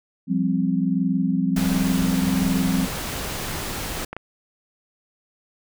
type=chord; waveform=sine; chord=F suspended second; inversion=none; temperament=equal; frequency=174.61 / 196 / 261.6 Hz; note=F3 / G3 / C4; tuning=0 / 0 / 0 cents; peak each=-23 dBFS; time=0.27-2.88 s; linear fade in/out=50 ms
type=noise; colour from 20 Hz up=pink; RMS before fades=-29 dBFS; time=1.56-4.05 s; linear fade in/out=5 ms
type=clicks; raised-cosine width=0.5 ms; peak=-17 dBFS; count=2; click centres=4.13 / 4.166 s
effects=none